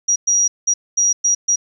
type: tone bursts at uneven times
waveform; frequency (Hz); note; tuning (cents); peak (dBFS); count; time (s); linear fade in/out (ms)
sine; 5750; F8; +50; -12; 6; 0.08-0.16 / 0.27-0.48 / 0.67-0.74 / 0.97-1.13 / 1.24-1.35 / 1.48-1.56; 10
effects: 9-bit